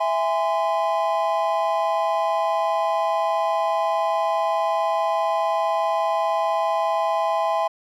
triangle chord, E augmented, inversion none, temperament just, 659.3 / 824.1 / 1030.1 Hz, E5 / G#5 / B#5, 0 / -14 / -27 cents, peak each -21 / -22 / -23 dBFS, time 0-7.68 s, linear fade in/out 10 ms, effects none

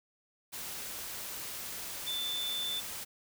sine tone in noise, 3527 Hz, A7, 3 cents sharp, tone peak -33 dBFS, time 2.06-2.81 s, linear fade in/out 20 ms, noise white, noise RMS -41 dBFS, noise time 0.52-3.05 s, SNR +5 dB, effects none

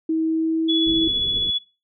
sine tone with pitch glide, 320.8 to 325.3 Hz, E4 to E4, -47 to -23 cents, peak -18 dBFS, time 0.09-1.08 s, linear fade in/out 5 ms, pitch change +24 cents, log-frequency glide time 0.22-0.91 s
sine tone with tremolo, 3400 Hz, G#7, 40 cents sharp, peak -18 dBFS, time 0.68-1.59 s, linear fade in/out 20 ms, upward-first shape sine, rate 15 Hz, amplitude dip 25%
pink low-pass noise, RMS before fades -35 dBFS, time 0.86-1.51 s, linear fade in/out 10 ms, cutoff 490 Hz, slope 96 dB/octave
effects noise-tail reverb RT60 0.3 s tail -21 dB re dry

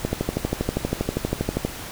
click train, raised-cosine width 2 ms, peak -8 dBFS, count 21, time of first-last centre 0.05-1.65 s, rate 12.5 Hz, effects pink hiss -35 dBFS RMS until 1.91 s

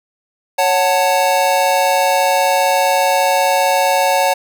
square chord, F# minor, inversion second, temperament just, 555 / 740 / 888 Hz, C#5 / F#5 / A5, +2 / 0 / +16 cents, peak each -17 dBFS, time 0.58-4.34 s, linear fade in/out 10 ms, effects none

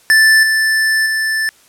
square tone with level steps, 1760 Hz, A6, in tune, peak -7 / -12 / -15 dBFS, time 0.1-1.49 s, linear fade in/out 0 ms, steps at 0.43 / 1.06 s, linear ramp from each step 2 ms, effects white hiss -49 dBFS RMS until 1.68 s + low-pass 12000 Hz 12 dB/octave

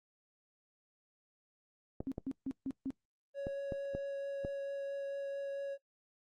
clicks, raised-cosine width 2 ms, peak -25 dBFS, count 6, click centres 2.005 / 2.181 / 3.469 / 3.722 / 3.95 / 4.449 s
sine tone bursts, 268.3 Hz, C4, 44 cents sharp, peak -34 dBFS, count 5, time 2.07-2.905 s, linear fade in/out 0 ms, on 47 ms, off 150 ms
triangle tone with vibrato, 556 Hz, C#5, 5 cents sharp, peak -35 dBFS, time 3.34-5.78 s, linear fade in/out 50 ms, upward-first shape triangle, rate 4.5 Hz, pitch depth 8 cents each way
effects noise-tail reverb RT60 0.1 s tail -20 dB re dry + Opus 32 kbps

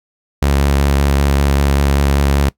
sawtooth tone with vibrato, 70 Hz, C#2, 18 cents sharp, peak -7 dBFS, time 0.42-2.49 s, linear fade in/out 5 ms, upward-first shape square, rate 5.2 Hz, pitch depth 14 cents each way, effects noise-tail reverb RT60 0.1 s tail -21 dB re dry

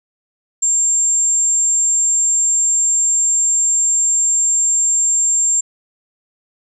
sine tone, 7390 Hz, A#8, 16 cents flat, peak -12 dBFS, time 0.62-5.61 s, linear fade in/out 10 ms, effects none

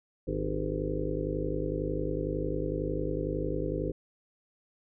harmonic tone with a mistuned harmonic, 51 Hz, G#1, 31 cents flat, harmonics 1 / 2 / 3 / 5 / 6 / 7 / 8 / 9 / 10, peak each -36 / -41 / -37 / -41 / -36 / -39 / -38 / -38 / -37 dBFS, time 0.27-3.92 s, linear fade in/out 10 ms, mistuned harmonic 7, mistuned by +85 cents, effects none

